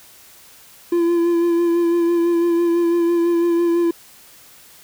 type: tone with vibrato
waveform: triangle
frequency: 341.3 Hz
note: F4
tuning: 40 cents flat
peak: -12 dBFS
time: 0.92-3.91 s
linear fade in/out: 5 ms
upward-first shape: sine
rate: 6 Hz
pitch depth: 24 cents each way
effects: white hiss -46 dBFS RMS until 4.83 s